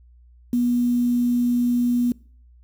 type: tone with quantisation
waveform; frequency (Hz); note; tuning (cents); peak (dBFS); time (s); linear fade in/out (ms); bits
sine; 242.7; B3; -30; -17; 0.53-2.12; 2; 7
effects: noise-tail reverb RT60 0.5 s tail -24 dB re dry + added 60 Hz sine -48 dBFS peak until 2.63 s